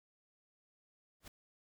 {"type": "noise with exponential growth", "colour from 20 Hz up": "pink", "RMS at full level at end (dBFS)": -44, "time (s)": [1.2, 1.28], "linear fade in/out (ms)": 5, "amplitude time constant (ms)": 16, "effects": []}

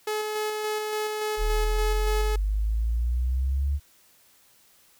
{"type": "tone with tremolo", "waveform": "sawtooth", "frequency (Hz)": 426.9, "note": "G#4", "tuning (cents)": 48, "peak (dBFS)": -22, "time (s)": [0.07, 2.36], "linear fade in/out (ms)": 5, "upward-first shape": "square", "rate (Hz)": 3.5, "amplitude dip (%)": 25}
{"type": "exponential sweep", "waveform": "sine", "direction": "up", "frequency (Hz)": [37.67, 72.4], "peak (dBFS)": -22, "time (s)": [1.37, 3.8], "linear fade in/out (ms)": 50}
{"effects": ["white hiss -59 dBFS RMS until 4.99 s"]}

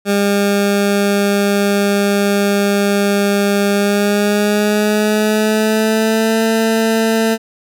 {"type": "tone with pitch glide", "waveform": "20% pulse", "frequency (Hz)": [201.5, 223.6], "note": ["G3", "A3"], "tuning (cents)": [48, 28], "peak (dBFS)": -7, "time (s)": [0.05, 7.38], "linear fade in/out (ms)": 50, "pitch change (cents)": 180, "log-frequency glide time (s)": [3.71, 6.42], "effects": []}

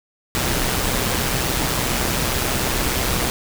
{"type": "noise with amplitude modulation", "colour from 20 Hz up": "pink", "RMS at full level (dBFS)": -19, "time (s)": [0.35, 3.3], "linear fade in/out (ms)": 0, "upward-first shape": "sine", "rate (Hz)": 127, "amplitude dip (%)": 45, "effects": []}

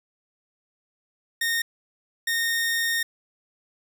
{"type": "tone bursts at uneven times", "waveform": "sawtooth", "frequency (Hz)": 1843, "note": "A#6", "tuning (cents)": -20, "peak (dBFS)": -19, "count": 2, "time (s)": [[1.41, 1.62], [2.27, 3.03]], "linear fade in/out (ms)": 5, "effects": ["10-bit"]}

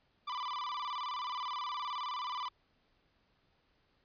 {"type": "tone with vibrato", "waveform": "45% pulse", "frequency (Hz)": 1083, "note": "C#6", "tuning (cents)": -41, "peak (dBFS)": -36, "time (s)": [0.27, 2.49], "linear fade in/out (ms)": 10, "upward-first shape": "square", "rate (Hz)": 19, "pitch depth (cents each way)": 140, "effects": ["pink hiss -73 dBFS RMS until 4.04 s", "resampled to 11025 Hz"]}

